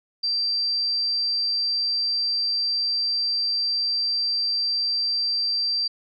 sine tone, 4699 Hz, D8, in tune, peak -21 dBFS, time 0.23-5.88 s, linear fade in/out 10 ms, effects none

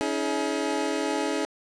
25% pulse tone cluster, 281.1 / 321.1 / 422.9 Hz, C#4 / E4 / G#4, +24 / -45 / +31 cents, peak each -26 dBFS, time 0.01-1.45 s, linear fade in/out 0 ms, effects resampled to 22050 Hz + 8-bit

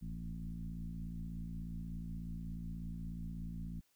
sine tone with frequency modulation, 110.5 Hz, A2, 8 cents sharp, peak -40 dBFS, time 0.01-3.81 s, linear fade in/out 20 ms, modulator 56.6 Hz, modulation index 1.9, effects white hiss -75 dBFS RMS until 3.95 s

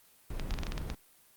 brown noise, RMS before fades -36 dBFS, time 0.3-0.95 s, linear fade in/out 5 ms
clicks, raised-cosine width 0.2 ms, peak -20 dBFS, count 9, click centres 0.397 / 0.508 / 0.54 / 0.588 / 0.634 / 0.668 / 0.721 / 0.779 / 0.901 s
effects white hiss -62 dBFS RMS until 1.36 s + Opus 32 kbps

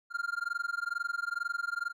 triangle tone with amplitude modulation, 1398 Hz, F6, 1 cent sharp, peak -26 dBFS, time 0.1-1.93 s, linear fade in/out 50 ms, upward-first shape sine, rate 22.2 Hz, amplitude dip 100%, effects none

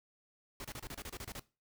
pink noise bursts, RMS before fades -44 dBFS, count 11, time 0.6-1.396 s, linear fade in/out 2 ms, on 46 ms, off 29 ms, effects noise-tail reverb RT60 0.3 s tail -19 dB re dry

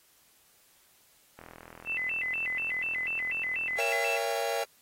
click train, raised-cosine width 0.5 ms, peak -32 dBFS, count 100, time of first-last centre 1.39-3.781 s, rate 41.4 Hz
sine tone with vibrato, 2320 Hz, D7, 22 cents flat, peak -29 dBFS, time 1.85-4.2 s, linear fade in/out 50 ms, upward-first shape square, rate 4.1 Hz, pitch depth 240 cents each way
45% pulse chord, A# diminished seventh, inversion none, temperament just, 466.2 / 559.4 / 671.3 / 805.5 Hz, A#4 / C#5 / E5 / G5, 0 / +16 / +31 / +47 cents, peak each -34 dBFS, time 3.78-4.64 s, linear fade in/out 5 ms
effects white hiss -63 dBFS RMS until 4.81 s + AAC 48 kbps

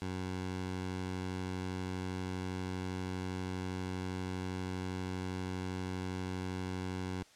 15% pulse tone, 92.5 Hz, F#2, in tune, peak -30 dBFS, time 0.02-7.23 s, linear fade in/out 0 ms, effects white hiss -61 dBFS RMS until 7.35 s + low-pass 7000 Hz 12 dB/octave

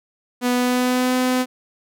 sawtooth tone with pitch glide, 246.9 to 253.8 Hz, B3 to B3, 0 to +47 cents, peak -13 dBFS, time 0.41-1.46 s, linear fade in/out 50 ms, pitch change +47 cents, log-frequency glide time 0.54-1.15 s, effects none

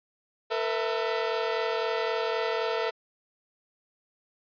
sawtooth chord, A suspended second, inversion none, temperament equal with one note detuned, 450 / 493.9 / 659.3 Hz, A4 / B4 / E5, +39 / 0 / 0 cents, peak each -25 / -29 / -28 dBFS, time 0.5-2.91 s, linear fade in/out 20 ms, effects resampled to 11025 Hz

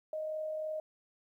sine tone with amplitude modulation, 622.3 Hz, D#5, in tune, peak -33 dBFS, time 0.13-0.8 s, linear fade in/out 2 ms, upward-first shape sine, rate 43.2 Hz, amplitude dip 30%, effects 12-bit

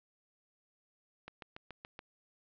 click train, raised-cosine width 0.3 ms, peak -29 dBFS, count 6, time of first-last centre 1.28-1.991 s, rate 7.03 Hz, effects low-pass 4000 Hz 12 dB/octave

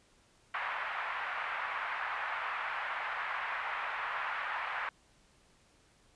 pink band-pass noise, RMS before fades -37 dBFS, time 0.54-4.89 s, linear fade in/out 2 ms, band 880 to 2200 Hz, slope 24 dB/octave, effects pink hiss -66 dBFS RMS until 6.15 s + resampled to 22050 Hz

